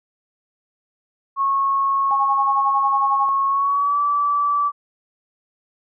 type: tone with pitch glide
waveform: sine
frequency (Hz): 1096 to 1157.2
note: C#6 to D6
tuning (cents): -20 to -26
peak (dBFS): -16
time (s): 1.36-4.72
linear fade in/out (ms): 50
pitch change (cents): +94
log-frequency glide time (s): 3.48-3.99
type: tone with tremolo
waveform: sine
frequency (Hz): 822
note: G#5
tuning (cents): -18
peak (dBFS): -18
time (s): 2.11-3.29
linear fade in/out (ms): 0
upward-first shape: sine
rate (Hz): 11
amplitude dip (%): 95
effects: none